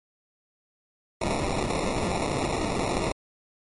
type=noise with sample-and-hold; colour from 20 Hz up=white; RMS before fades=-27 dBFS; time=1.21-3.12 s; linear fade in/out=5 ms; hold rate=1575 Hz; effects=MP3 48 kbps